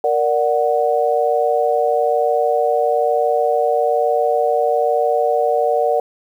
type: chord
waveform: sine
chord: Bb augmented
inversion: none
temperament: equal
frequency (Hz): 466.2 / 587.3 / 740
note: Bb4 / D5 / F#5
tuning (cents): 0 / 0 / 0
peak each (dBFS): -18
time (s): 0.04-6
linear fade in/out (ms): 2
effects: 8-bit